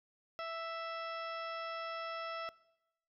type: harmonic tone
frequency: 660 Hz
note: E5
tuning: 2 cents sharp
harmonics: 1 / 2 / 3 / 4 / 5 / 6 / 7 / 8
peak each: -42 / -42 / -50 / -51 / -54 / -59 / -64 / -54 dBFS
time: 0.39-2.49 s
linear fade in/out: 0 ms
effects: noise-tail reverb RT60 0.9 s tail -21 dB re dry